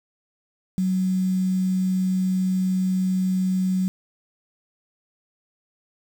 sine tone with quantisation, 186.5 Hz, F#3, 14 cents sharp, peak -19 dBFS, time 0.78-3.88 s, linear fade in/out 0 ms, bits 7, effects none

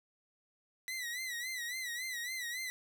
sawtooth tone with vibrato, 1975.5 Hz, B6, in tune, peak -34 dBFS, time 0.88-2.7 s, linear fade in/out 0 ms, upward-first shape sine, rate 3.6 Hz, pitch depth 96 cents each way, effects none

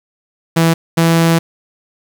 sawtooth tone pair in turn, 164.81 / 165.7 Hz, E3 / E3, 0 / +9 cents, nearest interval unison, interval 9 cents, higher second, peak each -5 dBFS, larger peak neither, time 0.56-0.74 / 0.97-1.39 s, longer second, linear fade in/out 10 ms, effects 7-bit

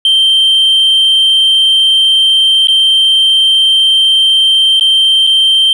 sine tone with dropouts, 3136 Hz, G7, in tune, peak -3 dBFS, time 0.05-5.73 s, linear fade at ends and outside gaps 2 ms, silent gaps 2.672-2.683 / 4.797-4.809 / 5.268-5.272 s, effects tanh soft clip ceiling -4 dBFS

